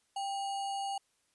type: tone with sample-and-hold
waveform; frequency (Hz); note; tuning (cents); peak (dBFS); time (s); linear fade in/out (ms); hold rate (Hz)
sine; 789; G5; +11; -33; 0.16-0.98; 5; 3675
effects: white hiss -74 dBFS RMS until 1.34 s + resampled to 24000 Hz